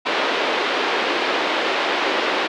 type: band-pass noise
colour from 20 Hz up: pink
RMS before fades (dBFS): -21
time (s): 0.05-2.48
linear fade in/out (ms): 20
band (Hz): 340 to 3800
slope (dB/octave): 24
effects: none